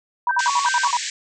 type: tone bursts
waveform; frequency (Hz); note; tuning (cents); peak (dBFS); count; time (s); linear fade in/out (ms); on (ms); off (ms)
sine; 970; B5; -31; -16; 8; 0.27-0.97; 2; 42; 52
type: tone with vibrato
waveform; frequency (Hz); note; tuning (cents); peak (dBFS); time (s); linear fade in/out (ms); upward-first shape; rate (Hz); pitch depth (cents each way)
sine; 1318.5; E6; 0; -21; 0.29-0.91; 5; square; 2.7; 290
type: band-pass noise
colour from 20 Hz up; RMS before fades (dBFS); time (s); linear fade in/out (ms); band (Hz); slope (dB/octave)
white; -28; 0.39-1.1; 2; 1600 to 7900; 96
effects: none